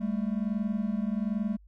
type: tone pair together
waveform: triangle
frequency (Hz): 200 / 221.2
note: G3 / A3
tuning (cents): +35 / +9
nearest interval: major second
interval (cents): 174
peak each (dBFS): -28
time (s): 0-1.57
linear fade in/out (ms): 20
effects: added 50 Hz sine -52 dBFS peak until 1.67 s